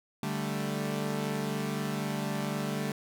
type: chord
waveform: sawtooth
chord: D suspended fourth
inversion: none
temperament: equal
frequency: 146.83 / 196 / 220 Hz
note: D3 / G3 / A3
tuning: 0 / 0 / 0 cents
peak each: -31 dBFS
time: 0.23-2.92 s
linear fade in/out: 2 ms
effects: none